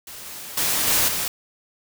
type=noise with level steps; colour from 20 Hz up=white; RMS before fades=-38 / -36 / -22 / -19 / -25 dBFS; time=0.07-1.28 s; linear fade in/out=2 ms; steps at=0.26 / 0.57 / 0.87 / 1.08 s; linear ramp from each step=5 ms; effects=none